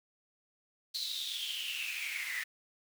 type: noise with high-pass filter sweep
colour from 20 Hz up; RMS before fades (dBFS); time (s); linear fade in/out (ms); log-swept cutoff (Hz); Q
pink; -38; 0.94-2.44; 10; 4200 to 1900; 9.6
effects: none